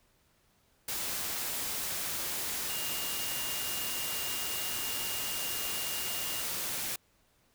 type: tone in noise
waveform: sine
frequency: 2831 Hz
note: F7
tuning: 23 cents sharp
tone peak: -41 dBFS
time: 2.69-6.42 s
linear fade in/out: 5 ms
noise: white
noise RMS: -35 dBFS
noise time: 0.88-6.96 s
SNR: -9 dB
effects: pink hiss -69 dBFS RMS until 7.54 s